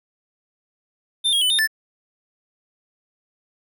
square tone with pitch steps, 3585 / 3275 / 2998 / 3655 / 1759 Hz, A7 / G#7 / F#7 / A#7 / A6, +32 / -25 / +22 / -35 / -1 cents, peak -17 dBFS, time 1.24-1.675 s, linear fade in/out 20 ms, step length 87 ms, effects none

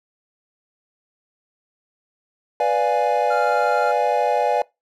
triangle chord, B diminished seventh, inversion none, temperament equal, 493.9 / 587.3 / 698.5 / 830.6 Hz, B4 / D5 / F5 / Ab5, 0 / 0 / 0 / 0 cents, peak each -21 / -20 / -21 / -19 dBFS, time 2.6-4.62 s, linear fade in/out 2 ms
triangle tone, 1391 Hz, F6, 7 cents flat, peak -23 dBFS, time 3.3-3.92 s, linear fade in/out 10 ms
effects noise-tail reverb RT60 0.2 s tail -22 dB re dry

